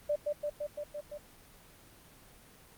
sine tone with echo, 590 Hz, D5, 8 cents sharp, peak -27 dBFS, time 0.09-0.16 s, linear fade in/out 10 ms, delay 170 ms, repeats 6, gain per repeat -2 dB, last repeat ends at 1.18 s, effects pink hiss -57 dBFS RMS until 2.77 s + Opus 24 kbps

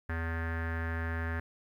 square tone with low-pass filter, 82.41 Hz, E2, in tune, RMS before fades -34 dBFS, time 0.09-1.4 s, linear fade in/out 5 ms, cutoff 1700 Hz, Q 7, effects 11-bit

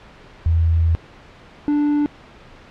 sine / triangle tone pair in turn, 82.41 / 293.7 Hz, E2 / D4, 0 / 0 cents, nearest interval octave + minor seventh, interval 2200 cents, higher second, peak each -13 dBFS, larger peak neither, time 0.46-0.95 / 1.68-2.06 s, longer first, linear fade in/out 0 ms, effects pink hiss -44 dBFS RMS until 2.7 s + low-pass 3000 Hz 12 dB/octave

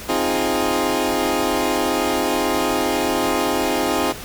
20% pulse chord, F minor seventh, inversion second, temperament equal, 261.6 / 311.1 / 349.2 / 415.3 Hz, C4 / Eb4 / F4 / Ab4, 0 / 0 / 0 / 0 cents, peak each -19 dBFS, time 0.08-4.13 s, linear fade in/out 20 ms, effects pink hiss -34 dBFS RMS until 4.24 s

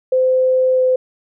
sine tone with pitch glide, 515 to 512 Hz, C5 to C5, -28 to -38 cents, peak -11 dBFS, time 0.12-0.96 s, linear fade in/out 5 ms, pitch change -10 cents, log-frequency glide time 0.74-0.81 s, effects none

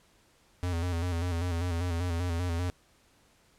square tone with vibrato, 86.6 Hz, F2, 14 cents flat, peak -29 dBFS, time 0.63-2.7 s, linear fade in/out 0 ms, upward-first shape square, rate 5.1 Hz, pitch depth 54 cents each way, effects pink hiss -64 dBFS RMS until 3.58 s + low-pass 11000 Hz 12 dB/octave

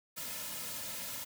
white noise with comb filter, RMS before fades -41 dBFS, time 0.16-1.25 s, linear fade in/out 20 ms, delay 2.6 ms, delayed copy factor -0.8, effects none

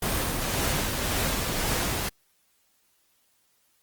pink noise with tremolo, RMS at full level -26 dBFS, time 0.02-2.09 s, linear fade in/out 5 ms, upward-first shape sine, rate 1.9 Hz, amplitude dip 30%, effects white hiss -68 dBFS RMS until 3.82 s + Opus 24 kbps

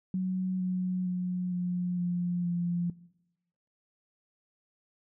sine tone with pitch steps, 185.7 / 183.25 / 180.83 / 178.44 / 176.09 / 173.77 Hz, F#3 / F#3 / F#3 / F3 / F3 / F3, +7 / -16 / -39 / +38 / +15 / -8 cents, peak -27 dBFS, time 0.14-2.9 s, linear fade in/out 2 ms, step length 460 ms, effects noise-tail reverb RT60 0.9 s tail -20 dB re dry

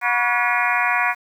harmonic tone with a mistuned harmonic, 241.8 Hz, B3, 36 cents flat, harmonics 3 / 4 / 5 / 6 / 7 / 8 / 9 / 10, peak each -25 / -25 / -25 / -25 / -25 / -25 / -25 / -25 dBFS, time 0.01-1.15 s, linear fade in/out 50 ms, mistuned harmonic 5, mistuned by -120 cents, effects 8-bit

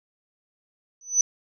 sine tone with exponential growth, 6000 Hz, F#8, 23 cents sharp, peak -12 dBFS, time 1.01-1.21 s, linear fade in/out 2 ms, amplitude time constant 43 ms, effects none

